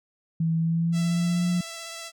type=tone with pitch glide; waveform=sine; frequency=163.4 to 177.16 Hz; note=E3 to F3; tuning=-15 to +25 cents; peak=-21 dBFS; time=0.4-1.61 s; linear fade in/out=5 ms; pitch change=+140 cents; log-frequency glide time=0.58-1.49 s
type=tone with vibrato; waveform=5% pulse; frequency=665 Hz; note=E5; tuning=15 cents sharp; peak=-24 dBFS; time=0.92-2.12 s; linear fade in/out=50 ms; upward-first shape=sine; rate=16 Hz; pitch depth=17 cents each way
effects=none